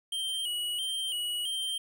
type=tone with vibrato; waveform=square; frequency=3032 Hz; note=F#7; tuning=42 cents sharp; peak=-31 dBFS; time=0.12-1.78 s; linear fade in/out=5 ms; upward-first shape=square; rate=1.5 Hz; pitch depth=65 cents each way; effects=none